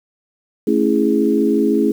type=chord; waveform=sine; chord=A major seventh; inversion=none; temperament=equal with one note detuned; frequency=220 / 275.1 / 329.6 / 415.3 Hz; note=A3 / C#4 / E4 / G#4; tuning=0 / -13 / 0 / 0 cents; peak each=-18 dBFS; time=0.67-1.92 s; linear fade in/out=5 ms; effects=7-bit